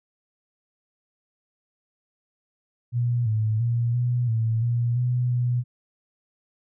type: tone with pitch steps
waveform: sine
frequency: 120.5 / 109 / 118.2 / 122.3 / 112.7 / 119.1 / 123.7 / 122.6 Hz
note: B2 / A2 / A#2 / B2 / A2 / A#2 / B2 / B2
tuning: -42 / -16 / +24 / -16 / +42 / +38 / +3 / -12 cents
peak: -20 dBFS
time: 2.92-5.64 s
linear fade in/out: 50 ms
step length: 340 ms
effects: none